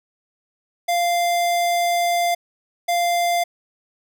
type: tone pair in turn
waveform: square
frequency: 695 / 695 Hz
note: F5 / F5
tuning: -9 / -9 cents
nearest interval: unison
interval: 0 cents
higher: neither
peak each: -18 dBFS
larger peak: neither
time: 0.88-2.35 / 2.88-3.44 s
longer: first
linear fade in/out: 10 ms
effects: none